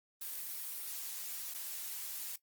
blue noise with dropouts, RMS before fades -42 dBFS, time 0.21-2.36 s, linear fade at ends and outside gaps 5 ms, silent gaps 1.54-1.544 s, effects noise-tail reverb RT60 0.1 s tail -17 dB re dry + Opus 32 kbps

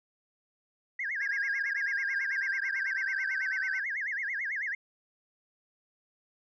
sine tone with vibrato, 1863 Hz, A#6, 2 cents flat, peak -30 dBFS, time 0.99-4.75 s, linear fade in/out 5 ms, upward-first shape sine, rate 9.1 Hz, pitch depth 270 cents each way
sine tone with pitch glide, 1630 to 1538.5 Hz, G#6 to G6, -33 to -33 cents, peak -30 dBFS, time 1.2-3.8 s, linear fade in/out 5 ms, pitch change -100 cents, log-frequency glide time 1.68-3.6 s
effects tanh soft clip ceiling -24 dBFS

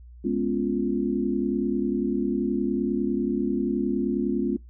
sine chord, C# dominant seventh, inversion second, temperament equal, 207.7 / 246.9 / 277.2 / 349.2 Hz, G#3 / B3 / C#4 / E#4, 0 / 0 / 0 / 0 cents, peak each -28 dBFS, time 0.24-4.57 s, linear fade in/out 10 ms, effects noise-tail reverb RT60 0.2 s tail -24 dB re dry + added 60 Hz sine -43 dBFS peak until 4.69 s

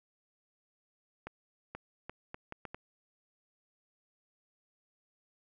accelerating click train, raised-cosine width 0.5 ms, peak -26 dBFS, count 7, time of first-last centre 1.27-2.745 s, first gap 480 ms, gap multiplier 0.72, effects none

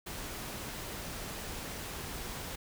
pink noise, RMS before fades -41 dBFS, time 0.06-2.56 s, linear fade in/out 10 ms, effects none

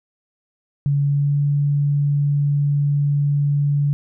sine tone with pitch glide, 142.1 to 143.83 Hz, C#3 to D3, +43 to -36 cents, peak -15 dBFS, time 0.86-3.93 s, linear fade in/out 0 ms, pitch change +21 cents, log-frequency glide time 1.05-1.39 s, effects none

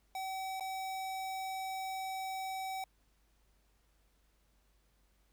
square tone with dropouts, 763 Hz, G5, 47 cents flat, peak -38 dBFS, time 0.15-2.84 s, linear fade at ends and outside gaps 2 ms, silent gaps 0.598-0.607 s, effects added 50 Hz sine -70 dBFS peak until 5.32 s + pink hiss -75 dBFS RMS until 5.32 s

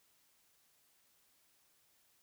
silence, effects white hiss -72 dBFS RMS until 2.22 s

